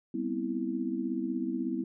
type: chord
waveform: sine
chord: C major seventh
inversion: second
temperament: just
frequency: 196.22 / 245.3 / 261.6 / 327 Hz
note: G3 / B3 / C4 / E4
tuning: +2 / -12 / 0 / -14 cents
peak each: -38 / -34 / -36 / -34 dBFS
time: 0.14-1.84 s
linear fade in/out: 5 ms
effects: none